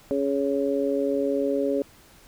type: harmonic tone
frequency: 139.4 Hz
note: C#3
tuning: 10 cents sharp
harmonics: 2 / 3 / 4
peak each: -26 / -26 / -26 dBFS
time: 0.11-1.82 s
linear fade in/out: 0 ms
effects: pink hiss -53 dBFS RMS until 2.27 s